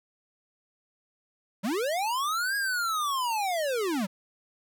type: linear two-way sweep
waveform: square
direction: up then down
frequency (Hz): 174.61 to 1655 to 174.61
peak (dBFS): -27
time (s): 1.63-4.07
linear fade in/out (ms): 20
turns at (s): 2.56
effects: none